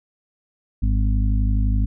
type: harmonic tone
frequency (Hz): 51.91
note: G#1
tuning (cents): 0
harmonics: 1 / 2 / 4 / 5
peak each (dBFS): -17 / -23 / -29 / -31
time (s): 0.82-1.86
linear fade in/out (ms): 10
effects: none